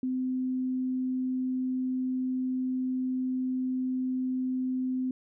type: tone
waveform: sine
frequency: 256.7 Hz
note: C4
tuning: 33 cents flat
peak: -27 dBFS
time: 0.03-5.11 s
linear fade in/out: 2 ms
effects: none